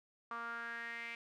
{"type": "tone with band-pass filter sweep", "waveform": "sawtooth", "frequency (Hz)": 233.1, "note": "A#3", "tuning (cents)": 0, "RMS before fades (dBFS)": -44, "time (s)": [0.31, 1.15], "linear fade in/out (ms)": 2, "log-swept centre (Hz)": [1200, 2300], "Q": 6.3, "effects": []}